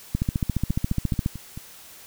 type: two click trains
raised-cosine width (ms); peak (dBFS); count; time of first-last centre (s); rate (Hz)
5; -10 / -22; 17 / 5; 0.15-1.261 / 0.7-1.575; 14.4 / 4.57
effects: white hiss -46 dBFS RMS until 2.06 s